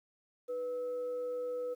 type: tone with frequency modulation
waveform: sine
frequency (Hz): 493.9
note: B4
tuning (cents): 0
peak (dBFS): -34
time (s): 0.48-1.75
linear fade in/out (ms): 20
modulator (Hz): 804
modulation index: 0.2
effects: 11-bit